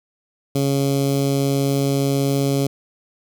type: tone with notch filter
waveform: 15% pulse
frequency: 138.59 Hz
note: C#3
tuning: in tune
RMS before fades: -19 dBFS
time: 0.55-2.67 s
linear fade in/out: 5 ms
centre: 1600 Hz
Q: 0.5
effects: none